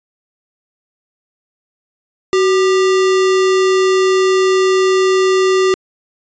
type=tone with sample-and-hold; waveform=sine; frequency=376.4 Hz; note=F#4; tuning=30 cents sharp; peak=-9 dBFS; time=2.33-5.74 s; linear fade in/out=0 ms; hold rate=1575 Hz; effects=resampled to 16000 Hz